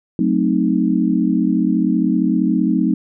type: chord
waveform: sine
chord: F# diminished seventh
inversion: none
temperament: equal with one note detuned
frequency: 185 / 220 / 260.4 / 311.1 Hz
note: F#3 / A3 / C4 / Eb4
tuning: 0 / 0 / -8 / 0 cents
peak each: -19 dBFS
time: 0.19-2.94 s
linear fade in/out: 2 ms
effects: none